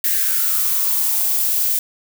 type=noise with high-pass filter sweep; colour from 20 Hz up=violet; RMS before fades=-18 dBFS; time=0.04-1.79 s; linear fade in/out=2 ms; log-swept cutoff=1800 to 540 Hz; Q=6.7; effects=none